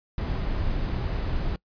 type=noise; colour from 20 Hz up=brown; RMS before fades=-27 dBFS; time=0.18-1.56 s; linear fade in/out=2 ms; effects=noise-tail reverb RT60 0.1 s tail -23 dB re dry + resampled to 11025 Hz